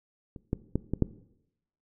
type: clicks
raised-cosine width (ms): 3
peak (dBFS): -29 / -14 / -13 / -15 / -9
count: 5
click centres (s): 0.362 / 0.531 / 0.756 / 0.936 / 1.023
effects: noise-tail reverb RT60 0.8 s tail -18 dB re dry